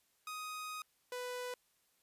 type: tone pair in turn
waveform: sawtooth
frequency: 1250 / 496.1 Hz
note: D#6 / B4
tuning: +8 / +8 cents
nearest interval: octave + major third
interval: 1600 cents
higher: first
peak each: -38 / -36 dBFS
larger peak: second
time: 0.27-0.82 / 1.12-1.54 s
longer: first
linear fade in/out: 2 ms
effects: white hiss -75 dBFS RMS until 2.02 s + resampled to 32000 Hz